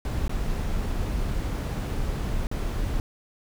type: noise with dropouts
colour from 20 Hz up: brown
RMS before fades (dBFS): -27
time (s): 0.05-3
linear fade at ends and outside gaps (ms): 1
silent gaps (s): 0.28-0.294 / 2.47-2.514
effects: none